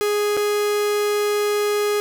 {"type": "tone with dropouts", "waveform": "45% pulse", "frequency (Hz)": 415, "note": "G#4", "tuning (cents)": -1, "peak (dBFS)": -18, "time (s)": [0.01, 2], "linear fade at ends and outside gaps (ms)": 0, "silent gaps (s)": [0.368, 0.373], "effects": []}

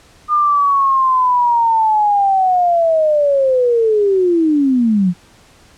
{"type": "linear sweep", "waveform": "sine", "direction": "down", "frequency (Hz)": [1216, 170], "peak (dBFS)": -10, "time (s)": [0.28, 5.14], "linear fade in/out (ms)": 50, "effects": ["pink hiss -47 dBFS RMS until 5.77 s", "low-pass 9000 Hz 12 dB/octave"]}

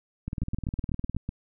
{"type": "two click trains", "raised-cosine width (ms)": 5, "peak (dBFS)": [-18, -19], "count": [8, 18], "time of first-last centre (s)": [[0.42, 1.291], [0.28, 1.147]], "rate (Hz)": [8.04, 19.6], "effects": []}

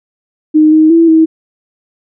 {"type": "tone with pitch steps", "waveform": "sine", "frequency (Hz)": [308.6, 313.2, 331.7, 320.5], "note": ["D#4", "D#4", "E4", "E4"], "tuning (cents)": [-14, 11, 11, -49], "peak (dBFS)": -3, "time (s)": [0.54, 1.26], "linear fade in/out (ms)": 20, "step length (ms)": 180, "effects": []}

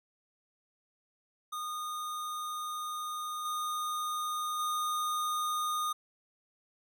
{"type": "tone with level steps", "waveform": "square", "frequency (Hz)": 1228, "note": "D#6", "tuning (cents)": -23, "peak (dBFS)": [-36, -33, -31], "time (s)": [1.52, 5.93], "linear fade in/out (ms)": 10, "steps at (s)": [3.45, 4.59], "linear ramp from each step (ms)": 5, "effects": []}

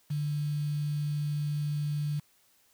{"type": "tone with quantisation", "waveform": "sine", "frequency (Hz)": 147.7, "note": "D3", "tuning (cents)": 10, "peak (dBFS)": -28, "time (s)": [0.1, 2.2], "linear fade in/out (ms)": 10, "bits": 8, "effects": ["white hiss -66 dBFS RMS until 2.73 s"]}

